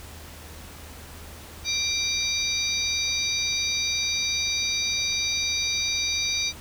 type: tone cluster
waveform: sine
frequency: 2358 / 3761 / 4669 / 5940 Hz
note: D7 / A#7 / D8 / F#8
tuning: +6 / +15 / -11 / +6 cents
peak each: -29 dBFS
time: 1.64-6.53 s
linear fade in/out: 50 ms
effects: added 78 Hz sine -44 dBFS peak until 6.6 s + pink hiss -44 dBFS RMS until 6.6 s